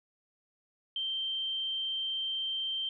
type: tone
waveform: sine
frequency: 3136 Hz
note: G7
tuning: in tune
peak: -31 dBFS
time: 0.96-2.89 s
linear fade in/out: 2 ms
effects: none